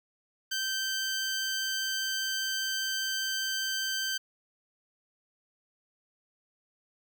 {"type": "tone", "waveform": "15% pulse", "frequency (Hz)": 1555, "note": "G6", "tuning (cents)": -14, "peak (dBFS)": -23, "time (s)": [0.51, 4.18], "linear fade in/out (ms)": 10, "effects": []}